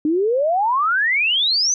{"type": "exponential sweep", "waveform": "sine", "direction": "up", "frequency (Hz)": [293.7, 6272], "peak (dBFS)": -15, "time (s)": [0.05, 1.74], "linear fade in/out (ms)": 2, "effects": []}